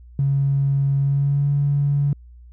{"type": "tone with pitch glide", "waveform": "triangle", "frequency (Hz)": [138.59, 142.57], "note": ["C#3", "C#3"], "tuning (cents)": [0, 49], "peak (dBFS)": -12, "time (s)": [0.19, 2.13], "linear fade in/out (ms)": 2, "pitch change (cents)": 49, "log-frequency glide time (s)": [0.99, 1.48], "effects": ["tanh soft clip ceiling -14 dBFS", "added 60 Hz sine -41 dBFS peak until 2.52 s"]}